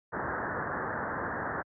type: low-pass noise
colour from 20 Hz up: white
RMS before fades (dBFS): -34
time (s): 0.12-1.63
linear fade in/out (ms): 20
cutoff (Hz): 1800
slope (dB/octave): 96
effects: high-pass 80 Hz 12 dB/octave